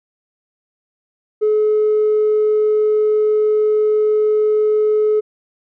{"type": "tone with tanh clipping", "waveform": "triangle", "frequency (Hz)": 426.9, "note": "G#4", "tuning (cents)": 48, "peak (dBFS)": -12, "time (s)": [1.41, 5.21], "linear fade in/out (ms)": 20, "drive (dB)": 5, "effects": []}